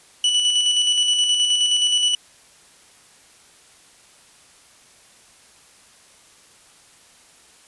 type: tone with tremolo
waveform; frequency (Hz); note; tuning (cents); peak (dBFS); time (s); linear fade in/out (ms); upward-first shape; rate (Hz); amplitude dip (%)
40% pulse; 2960; F#7; 0; -14; 0.24-2.15; 2; square; 9.5; 35
effects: white hiss -51 dBFS RMS until 7.67 s + resampled to 24000 Hz